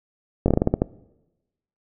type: slowing click train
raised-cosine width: 2 ms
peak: -4 dBFS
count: 9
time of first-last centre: 0.46-0.819 s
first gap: 21 ms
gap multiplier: 1.21
effects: noise-tail reverb RT60 1.0 s tail -21 dB re dry